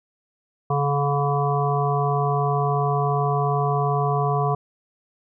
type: harmonic tone with a mistuned harmonic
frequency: 142.9 Hz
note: D3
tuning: 47 cents flat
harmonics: 1 / 3 / 5 / 7 / 8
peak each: -22 / -26 / -25 / -28 / -28 dBFS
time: 0.7-4.55 s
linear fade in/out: 5 ms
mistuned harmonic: 1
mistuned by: -25 cents
effects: none